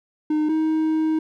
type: tone pair in turn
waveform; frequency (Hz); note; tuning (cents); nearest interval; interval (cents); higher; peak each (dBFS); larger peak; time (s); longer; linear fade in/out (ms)
triangle; 305.9 / 315.2; D#4 / D#4; -29 / +23; minor second; 52; second; -16; neither; 0.3-0.49 / 0.49-1.19; second; 5
effects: none